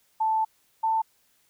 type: tone pair in turn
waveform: sine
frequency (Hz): 880 / 889.7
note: A5 / A5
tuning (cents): 0 / +19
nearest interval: unison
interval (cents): 19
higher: second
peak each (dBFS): -21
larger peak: neither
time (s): 0.2-0.45 / 0.83-1.02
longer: first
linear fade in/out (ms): 10
effects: white hiss -66 dBFS RMS until 1.49 s